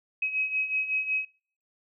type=beating tone pair; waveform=sine; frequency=2542 / 2547.4 Hz; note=D#7 / D#7; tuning=+36 / +40 cents; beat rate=5.4 Hz; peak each=-32 / -27 dBFS; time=0.22-1.25 s; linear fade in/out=5 ms; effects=noise-tail reverb RT60 0.5 s tail -24 dB re dry